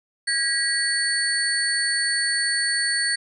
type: tone cluster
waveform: sine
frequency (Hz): 1641 / 1923 / 4450 / 8860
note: G#6 / B6 / C#8 / C#9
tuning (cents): -21 / -47 / +6 / -2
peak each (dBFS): -27 / -25 / -24 / -28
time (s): 0.27-3.16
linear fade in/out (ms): 10
effects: none